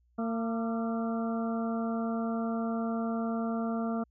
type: harmonic tone with a mistuned harmonic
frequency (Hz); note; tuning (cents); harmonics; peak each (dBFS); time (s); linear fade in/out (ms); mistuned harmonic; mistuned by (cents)
227.6; A#3; -41; 1 / 2 / 3 / 4 / 5 / 6; -30 / -39 / -37 / -50 / -43 / -44; 0.18-4.04; 10; 5; +63
effects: added 60 Hz sine -65 dBFS peak until 4.1 s